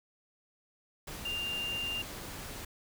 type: tone in noise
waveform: sine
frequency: 2794 Hz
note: F7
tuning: in tune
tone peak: -33 dBFS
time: 1.25-2.02 s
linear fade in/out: 5 ms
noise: pink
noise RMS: -43 dBFS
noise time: 1.07-2.65 s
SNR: +7 dB
effects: none